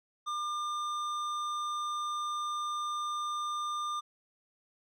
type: tone with hard clipping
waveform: sine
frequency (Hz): 1200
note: D6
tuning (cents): +37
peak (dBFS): -34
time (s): 0.26-4.01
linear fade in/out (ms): 20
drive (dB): 11
effects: none